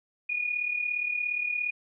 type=tone with amplitude modulation; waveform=sine; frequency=2451 Hz; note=D#7; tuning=27 cents flat; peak=-24 dBFS; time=0.29-1.71 s; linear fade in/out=10 ms; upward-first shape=sine; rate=37.2 Hz; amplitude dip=65%; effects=none